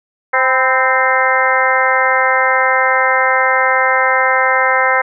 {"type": "harmonic tone with a mistuned harmonic", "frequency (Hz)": 261.2, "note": "C4", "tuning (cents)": -3, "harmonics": [2, 3, 4, 5, 6, 7, 8], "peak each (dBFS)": [-18, -18, -18, -18, -18, -18, -18], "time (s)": [0.33, 5.02], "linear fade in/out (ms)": 10, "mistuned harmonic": 4, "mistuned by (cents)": -51, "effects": []}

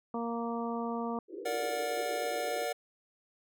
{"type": "harmonic tone", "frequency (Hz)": 233.1, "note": "A#3", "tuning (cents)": 0, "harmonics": [1, 2, 3, 4, 5], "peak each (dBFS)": [-35, -38, -40, -41, -42], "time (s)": [0.14, 1.19], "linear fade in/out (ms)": 2}
{"type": "band-pass noise", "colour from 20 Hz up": "pink", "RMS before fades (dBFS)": -43, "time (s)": [1.28, 2.67], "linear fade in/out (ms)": 50, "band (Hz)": [310, 500], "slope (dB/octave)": 96}
{"type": "chord", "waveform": "square", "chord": "Bb augmented", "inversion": "none", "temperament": "just", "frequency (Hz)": [466.2, 582.7, 728.4], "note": ["Bb4", "D5", "F#5"], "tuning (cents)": [0, -14, -27], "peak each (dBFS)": -37, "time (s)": [1.45, 2.73], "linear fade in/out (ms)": 10}
{"effects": []}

